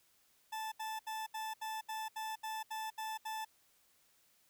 40% pulse tone bursts, 877 Hz, A5, 6 cents flat, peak -38 dBFS, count 11, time 0.52-3.45 s, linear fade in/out 10 ms, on 200 ms, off 73 ms, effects white hiss -71 dBFS RMS until 4.49 s

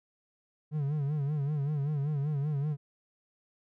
triangle tone with vibrato, 145.5 Hz, D3, 16 cents flat, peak -26 dBFS, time 0.71-2.77 s, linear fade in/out 50 ms, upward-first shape sine, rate 5.2 Hz, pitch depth 100 cents each way, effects none

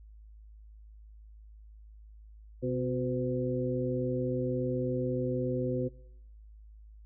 harmonic tone with a mistuned harmonic, 127 Hz, B2, 49 cents sharp, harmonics 1 / 2 / 3 / 4, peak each -34 / -34 / -34 / -34 dBFS, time 2.62-5.89 s, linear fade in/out 20 ms, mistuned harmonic 3, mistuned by -49 cents, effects noise-tail reverb RT60 0.8 s tail -21 dB re dry + added 53 Hz sine -49 dBFS peak until 7.05 s

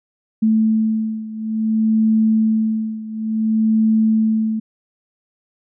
sine beating tone pair, 219.6 / 220.17 Hz, A3 / A3, -3 / +1 cents, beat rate 0.57 Hz, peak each -16 / -19 dBFS, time 0.42-4.6 s, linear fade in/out 10 ms, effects none

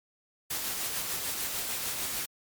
white noise with tremolo, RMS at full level -32 dBFS, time 0.5-2.26 s, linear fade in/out 10 ms, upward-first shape sine, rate 6.7 Hz, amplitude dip 30%, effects MP3 96 kbps

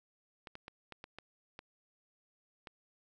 clicks, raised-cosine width 0.3 ms, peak -30 dBFS, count 8, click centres 0.472 / 0.554 / 0.681 / 0.923 / 1.041 / 1.186 / 1.591 / 2.672 s, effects none

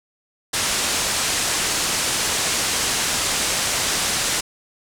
white low-pass noise, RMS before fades -22 dBFS, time 0.53-4.41 s, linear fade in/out 10 ms, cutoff 9100 Hz, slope 24 dB/octave, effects none

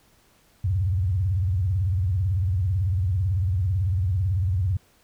sine tone with vibrato, 92.5 Hz, F#2, in tune, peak -20 dBFS, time 0.64-4.77 s, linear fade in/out 5 ms, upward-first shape sine, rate 18 Hz, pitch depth 230 cents each way, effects pink hiss -60 dBFS RMS until 5.03 s

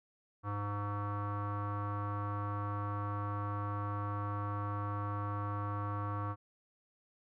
square tone with low-pass filter, 102.5 Hz, G#2, 22 cents flat, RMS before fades -37 dBFS, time 0.43-6.36 s, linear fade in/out 50 ms, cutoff 1200 Hz, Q 8.8, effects none

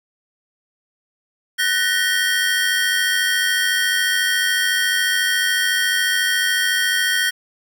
square tone cluster, 1494 / 1810 / 1904 / 3195 Hz, F#6 / A6 / A#6 / G7, +16 / +48 / +36 / +32 cents, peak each -23 dBFS, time 1.58-7.31 s, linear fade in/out 20 ms, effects 8-bit

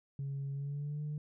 sine tone with pitch glide, 138.59 to 149.4 Hz, C#3 to D3, 0 to +30 cents, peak -34 dBFS, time 0.19-1.18 s, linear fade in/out 2 ms, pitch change +130 cents, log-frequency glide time 0.53-1.01 s, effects tanh soft clip ceiling -33 dBFS

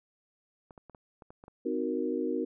clicks, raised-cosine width 1 ms, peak -35 dBFS, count 8, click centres 0.708 / 0.778 / 0.897 / 0.948 / 1.222 / 1.305 / 1.439 / 1.481 s
sine chord, C half-diminished seventh, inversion none, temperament equal with one note detuned, 258 / 311.1 / 370 / 466.2 Hz, C4 / Eb4 / Gb4 / Bb4, -24 / 0 / 0 / 0 cents, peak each -34 dBFS, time 1.65-2.45 s, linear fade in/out 10 ms
effects none

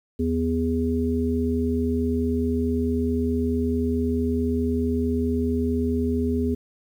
harmonic tone, 82.3 Hz, E2, 2 cents flat, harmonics 1 / 3 / 5, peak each -26 / -23 / -27 dBFS, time 0.19-6.55 s, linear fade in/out 10 ms, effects 9-bit

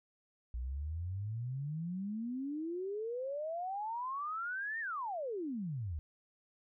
sine exponential two-way sweep, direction up then down, 58.27 to 1864.7 to 71 Hz, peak -36 dBFS, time 0.54-5.99 s, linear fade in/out 0 ms, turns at 4.8 s, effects none

